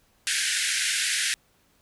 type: band-pass noise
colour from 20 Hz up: pink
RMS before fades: -26 dBFS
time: 0.27-1.34 s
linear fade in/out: 0 ms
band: 1500 to 11000 Hz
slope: 96 dB/octave
effects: pink hiss -64 dBFS RMS until 1.81 s